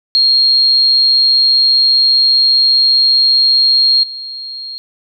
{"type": "tone with level steps", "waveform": "sine", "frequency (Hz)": 4245, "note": "C8", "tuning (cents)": 24, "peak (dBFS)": [-7, -23], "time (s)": [0.15, 4.78], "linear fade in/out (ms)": 0, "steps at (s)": 4.03, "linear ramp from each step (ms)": 5, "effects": []}